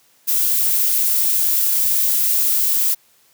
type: noise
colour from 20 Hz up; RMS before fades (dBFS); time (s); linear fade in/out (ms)
violet; -17; 0.27-2.95; 20
effects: white hiss -56 dBFS RMS until 3.33 s + high-pass 80 Hz 12 dB/octave